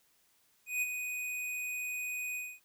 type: tone with ADSR envelope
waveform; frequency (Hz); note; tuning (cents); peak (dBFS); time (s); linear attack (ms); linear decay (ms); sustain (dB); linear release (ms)
square; 2489; D#7; 0; -29; 0.66-2.6; 160; 30; -7; 240
effects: white hiss -70 dBFS RMS until 2.64 s